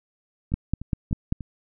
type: two click trains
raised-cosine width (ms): 5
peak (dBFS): -22 / -10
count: 4 / 5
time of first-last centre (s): 0.52-1.408 / 0.54-1.324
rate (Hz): 3.38 / 5.1
effects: none